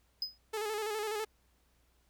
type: tone with exponential decay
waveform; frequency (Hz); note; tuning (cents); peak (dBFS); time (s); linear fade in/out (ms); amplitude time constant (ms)
triangle; 5030; D#8; +18; -28; 0.22-0.38; 2; 33
type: tone with vibrato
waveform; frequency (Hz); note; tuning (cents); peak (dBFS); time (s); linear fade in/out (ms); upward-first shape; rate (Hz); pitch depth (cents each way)
sawtooth; 427.3; G#4; +49; -30; 0.53-1.25; 10; square; 12; 47
effects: added 60 Hz sine -70 dBFS peak until 2.09 s + pink hiss -73 dBFS RMS until 2.09 s